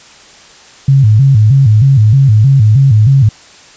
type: tone with vibrato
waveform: sine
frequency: 121.1 Hz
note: B2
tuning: 34 cents flat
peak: -3 dBFS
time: 0.88-3.29 s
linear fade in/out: 5 ms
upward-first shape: square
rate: 3.2 Hz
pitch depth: 210 cents each way
effects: white hiss -38 dBFS RMS until 3.76 s + resampled to 16000 Hz